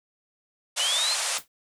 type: band-pass noise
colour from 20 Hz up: white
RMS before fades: -28 dBFS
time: 0.76-1.39 s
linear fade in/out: 20 ms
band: 530 to 9700 Hz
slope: 48 dB/octave
type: linear sweep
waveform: sine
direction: up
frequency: 2880 to 4272 Hz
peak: -24 dBFS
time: 0.79-1.15 s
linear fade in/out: 10 ms
type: noise with exponential decay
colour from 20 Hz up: white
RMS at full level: -34 dBFS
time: 1.38-1.48 s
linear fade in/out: 2 ms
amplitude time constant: 21 ms
effects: none